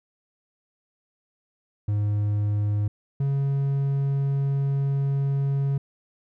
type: tone pair in turn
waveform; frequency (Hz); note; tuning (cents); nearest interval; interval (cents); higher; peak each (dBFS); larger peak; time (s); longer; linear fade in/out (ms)
triangle; 103.83 / 138.6; G#2 / C#3; 0 / 0; perfect fourth; 500; second; -19; neither; 1.88-2.88 / 3.2-5.78; second; 5
effects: none